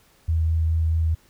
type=tone with vibrato; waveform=sine; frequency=80.9 Hz; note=E2; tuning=32 cents flat; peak=-18 dBFS; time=0.28-1.15 s; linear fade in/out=10 ms; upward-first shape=sine; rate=4.7 Hz; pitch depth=11 cents each way; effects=pink hiss -58 dBFS RMS until 1.29 s